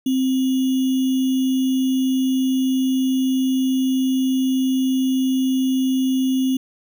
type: tone with sample-and-hold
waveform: sine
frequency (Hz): 261.6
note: C4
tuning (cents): 0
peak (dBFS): -16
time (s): 0.06-6.57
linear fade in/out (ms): 5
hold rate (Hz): 3150
effects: none